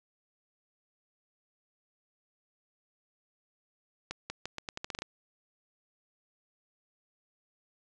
accelerating click train, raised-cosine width 0.2 ms, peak -19 dBFS, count 11, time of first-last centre 4.11-5.02 s, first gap 190 ms, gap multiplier 0.82, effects resampled to 22050 Hz

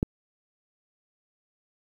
click, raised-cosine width 3 ms, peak -10 dBFS, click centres 0.029 s, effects 8-bit

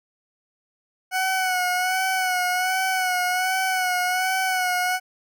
20% pulse tone with vibrato, 740 Hz, F#5, in tune, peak -16 dBFS, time 1.11-5 s, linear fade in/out 50 ms, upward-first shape sine, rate 1.3 Hz, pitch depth 42 cents each way, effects none

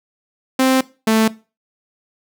sawtooth tone pair in turn, 261.6 / 221 Hz, C4 / A3, 0 / +8 cents, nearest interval minor third, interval 292 cents, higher first, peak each -8 dBFS, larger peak neither, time 0.59-0.81 / 1.07-1.28 s, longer first, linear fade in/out 5 ms, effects noise-tail reverb RT60 0.3 s tail -19 dB re dry

